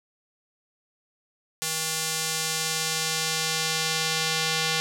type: tone with band-pass filter sweep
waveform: square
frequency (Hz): 159.6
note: D#3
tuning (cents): +44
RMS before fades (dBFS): -27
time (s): 1.62-4.8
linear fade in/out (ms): 0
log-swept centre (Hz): 8100 to 4200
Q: 0.91
effects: none